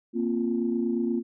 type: chord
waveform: sine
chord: Bb suspended second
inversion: none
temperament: equal with one note detuned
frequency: 233.1 / 261.6 / 347.6 Hz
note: Bb3 / C4 / F4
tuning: 0 / 0 / -8 cents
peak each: -26 / -30 / -28 dBFS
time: 0.13-1.23 s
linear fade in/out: 50 ms
effects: tanh soft clip ceiling -14 dBFS